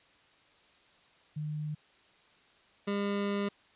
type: tone pair in turn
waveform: sine / 25% pulse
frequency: 151.5 / 201.8 Hz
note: D#3 / G#3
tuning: -46 / -49 cents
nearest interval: perfect fourth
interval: 497 cents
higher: second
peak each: -33 / -26 dBFS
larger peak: second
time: 1.36-1.75 / 2.87-3.49 s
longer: second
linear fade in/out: 10 ms
effects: white hiss -63 dBFS RMS until 3.75 s + resampled to 8000 Hz